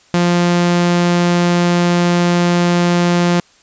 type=tone; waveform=sawtooth; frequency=174.61 Hz; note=F3; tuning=in tune; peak=-7 dBFS; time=0.14-3.4 s; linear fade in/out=0 ms; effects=white hiss -50 dBFS RMS until 3.62 s + resampled to 16000 Hz